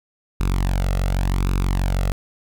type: tone with flanger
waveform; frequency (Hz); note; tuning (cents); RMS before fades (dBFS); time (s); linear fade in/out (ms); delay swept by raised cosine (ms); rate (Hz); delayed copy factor
sawtooth; 46.25; F#1; 0; -20; 0.4-2.12; 0; 0.78 to 1.53; 0.89; +0.65
effects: none